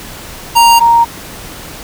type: tone pair in turn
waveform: square / sine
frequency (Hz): 932.3 / 932.3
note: A#5 / A#5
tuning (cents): 0 / 0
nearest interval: unison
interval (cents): 0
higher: neither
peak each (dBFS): -4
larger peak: neither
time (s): 0.55-0.8 / 0.8-1.05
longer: neither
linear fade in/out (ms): 20
effects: pink hiss -29 dBFS RMS until 1.83 s